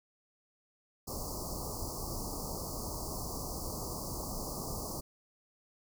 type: band-stop noise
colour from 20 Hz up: pink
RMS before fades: -39 dBFS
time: 1.07-5.01 s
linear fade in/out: 10 ms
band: 1200 to 4500 Hz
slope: 96 dB/octave
effects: none